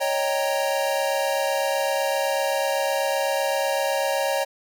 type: chord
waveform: square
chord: Eb dominant seventh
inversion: third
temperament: equal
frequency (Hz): 554.4 / 622.3 / 784 / 932.3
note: Db5 / Eb5 / G5 / Bb5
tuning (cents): 0 / 0 / 0 / 0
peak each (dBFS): -25 / -29 / -29 / -31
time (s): 0-4.45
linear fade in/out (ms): 20
effects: none